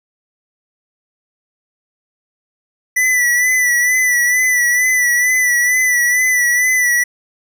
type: tone with vibrato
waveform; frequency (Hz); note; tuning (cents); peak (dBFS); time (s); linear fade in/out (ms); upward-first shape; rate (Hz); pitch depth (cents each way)
square; 1975.5; B6; 0; -12; 2.96-7.04; 10; sine; 2.2; 42
effects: none